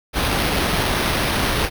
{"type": "noise with sample-and-hold", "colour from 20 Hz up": "pink", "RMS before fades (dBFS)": -20, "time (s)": [0.13, 1.7], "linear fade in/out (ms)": 50, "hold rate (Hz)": 7350, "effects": []}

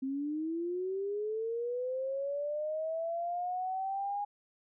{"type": "linear sweep", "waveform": "sine", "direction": "up", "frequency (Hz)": [261.6, 823], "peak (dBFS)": -32, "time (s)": [0.02, 4.25], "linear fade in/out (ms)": 10, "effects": []}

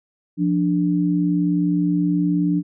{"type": "tone pair together", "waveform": "sine", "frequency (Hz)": [174.64, 293.7], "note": ["F3", "D4"], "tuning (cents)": [0, 0], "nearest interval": "major sixth", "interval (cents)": 900, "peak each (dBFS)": -19, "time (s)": [0.37, 2.63], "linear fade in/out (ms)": 50, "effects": []}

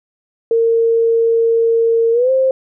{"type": "tone with pitch glide", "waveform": "sine", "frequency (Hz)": [458.3, 526.4], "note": ["A#4", "C5"], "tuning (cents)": [-29, 10], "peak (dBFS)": -10, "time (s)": [0.51, 2.51], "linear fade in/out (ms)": 2, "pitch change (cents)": 239, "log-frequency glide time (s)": [2.12, 2.31], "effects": []}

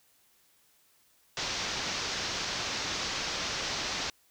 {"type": "low-pass noise", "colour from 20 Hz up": "white", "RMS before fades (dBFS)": -34, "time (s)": [1.37, 4.1], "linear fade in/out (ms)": 2, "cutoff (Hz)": 6200, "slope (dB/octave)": 48, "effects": ["white hiss -66 dBFS RMS until 4.3 s"]}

